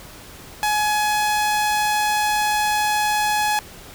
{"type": "tone", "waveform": "sawtooth", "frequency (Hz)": 843, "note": "G#5", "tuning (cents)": 26, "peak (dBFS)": -14, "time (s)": [0.63, 3.59], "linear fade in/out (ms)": 0, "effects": ["pink hiss -41 dBFS RMS until 3.94 s"]}